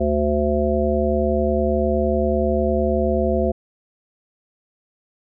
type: harmonic tone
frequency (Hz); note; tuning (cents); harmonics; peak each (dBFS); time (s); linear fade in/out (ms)
74.1; D2; +16; 1 / 3 / 5 / 7 / 9; -23 / -23 / -23 / -23 / -23; 0-3.52; 10
effects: none